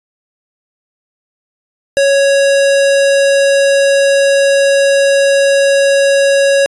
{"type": "tone", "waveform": "square", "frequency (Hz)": 554.4, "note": "C#5", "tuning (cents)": 0, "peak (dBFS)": -8, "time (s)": [1.97, 6.66], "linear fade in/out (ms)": 0, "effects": ["resampled to 24000 Hz"]}